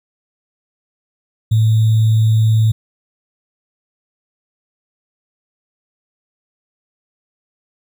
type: tone with sample-and-hold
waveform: sine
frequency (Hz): 110.2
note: A2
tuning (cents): +3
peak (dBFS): -9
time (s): 1.51-2.72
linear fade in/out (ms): 10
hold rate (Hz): 3675
effects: none